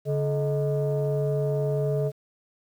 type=tone cluster; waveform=sine; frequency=142.9 / 430.3 / 626 Hz; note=D3 / A4 / D#5; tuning=-47 / -39 / +10 cents; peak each=-24 / -26 / -29 dBFS; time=0.05-2.12 s; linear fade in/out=50 ms; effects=tanh soft clip ceiling -17 dBFS + 9-bit